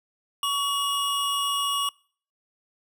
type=tone pair together; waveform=square; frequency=1126.9 / 2881 Hz; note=C#6 / F#7; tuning=+28 / -47 cents; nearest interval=octave + major third; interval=1625 cents; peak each=-27 / -27 dBFS; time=0.43-1.89 s; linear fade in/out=2 ms; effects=noise-tail reverb RT60 0.5 s tail -25 dB re dry

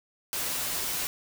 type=noise with comb filter; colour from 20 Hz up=white; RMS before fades=-31 dBFS; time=0.33-1.07 s; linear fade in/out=0 ms; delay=9.3 ms; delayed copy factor=-0.5; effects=none

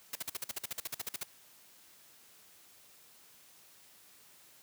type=noise bursts; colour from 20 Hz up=white; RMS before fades=-37 dBFS; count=16; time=0.13-1.234 s; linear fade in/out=5 ms; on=24 ms; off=48 ms; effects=white hiss -60 dBFS RMS until 4.62 s + high-pass 80 Hz 12 dB/octave

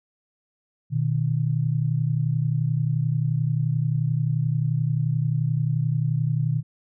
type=tone pair together; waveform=sine; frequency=121.6 / 153.03 Hz; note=B2 / D#3; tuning=-26 / -28 cents; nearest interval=major third; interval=398 cents; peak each=-23 dBFS; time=0.9-6.63 s; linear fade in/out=50 ms; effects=none

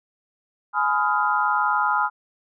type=chord; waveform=sine; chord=F half-diminished seventh; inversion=first; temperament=just; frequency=838.1 / 1005.8 / 1257.2 / 1396.9 Hz; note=Ab5 / Cb6 / Eb6 / F6; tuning=+16 / +31 / +18 / 0 cents; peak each=-24 dBFS; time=0.73-2.1 s; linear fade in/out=50 ms; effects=none

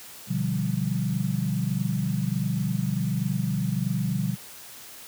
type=chord; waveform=sine; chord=G dominant seventh; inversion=first; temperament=equal; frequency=123.47 / 146.83 / 174.61 / 196 Hz; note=B2 / D3 / F3 / G3; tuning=0 / 0 / 0 / 0 cents; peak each=-29 dBFS; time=0.27-4.37 s; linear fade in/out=50 ms; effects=white hiss -44 dBFS RMS until 5.07 s + high-pass 60 Hz 12 dB/octave

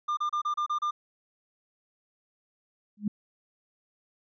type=tone bursts; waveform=triangle; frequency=1200 Hz; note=D6; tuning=37 cents sharp; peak=-24 dBFS; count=7; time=0.08-0.91 s; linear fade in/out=10 ms; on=92 ms; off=31 ms
type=tone with exponential growth; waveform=sine; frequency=207.7 Hz; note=G#3; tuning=in tune; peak=-21 dBFS; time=2.97-3.08 s; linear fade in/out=5 ms; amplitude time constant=23 ms
effects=resampled to 16000 Hz

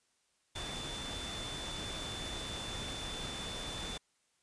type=tone in noise; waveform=sine; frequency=3520 Hz; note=A7; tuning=in tune; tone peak=-43 dBFS; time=0.55-3.98 s; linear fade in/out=10 ms; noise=pink; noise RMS=-42 dBFS; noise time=0.55-3.98 s; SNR=-4 dB; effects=white hiss -75 dBFS RMS until 4.42 s + resampled to 22050 Hz

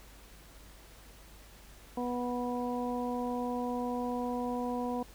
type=harmonic tone; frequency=245.3 Hz; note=B3; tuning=12 cents flat; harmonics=1 / 2 / 3 / 4; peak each=-34 / -37 / -39 / -40 dBFS; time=1.97-5.03 s; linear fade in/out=5 ms; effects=added 50 Hz sine -55 dBFS peak until 5.14 s + pink hiss -56 dBFS RMS until 5.14 s

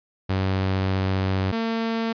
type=tone pair in turn; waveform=sawtooth; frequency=95.2 / 226.9 Hz; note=F#2 / A#3; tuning=+50 / -47 cents; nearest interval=octave + minor third; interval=1503 cents; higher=second; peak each=-17 / -19 dBFS; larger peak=first; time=0.29-1.52 / 1.52-2.13 s; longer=first; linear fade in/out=10 ms; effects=resampled to 11025 Hz

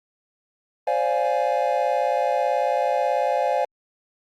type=chord; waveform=triangle; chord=D half-diminished seventh; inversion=third; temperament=equal with one note detuned; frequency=523.3 / 581.6 / 698.5 / 830.6 Hz; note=C5 / D5 / F5 / Ab5; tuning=0 / -17 / 0 / 0 cents; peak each=-23 dBFS; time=0.87-3.65 s; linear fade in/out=5 ms; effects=Opus 48 kbps

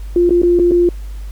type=tone with dropouts; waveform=sine; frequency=349.2 Hz; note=F4; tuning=in tune; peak=-8 dBFS; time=0.16-0.89 s; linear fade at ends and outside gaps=2 ms; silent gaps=0.294-0.306 / 0.418-0.432 / 0.59-0.596 / 0.711-0.717 s; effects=added 50 Hz sine -24 dBFS peak until 1.31 s + pink hiss -46 dBFS RMS until 1.31 s

